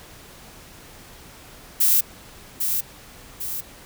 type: noise with echo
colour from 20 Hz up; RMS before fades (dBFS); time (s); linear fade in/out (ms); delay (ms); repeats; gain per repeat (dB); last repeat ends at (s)
violet; -17; 1.8-2.01; 10; 800; 2; -6; 3.61
effects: pink hiss -45 dBFS RMS until 3.85 s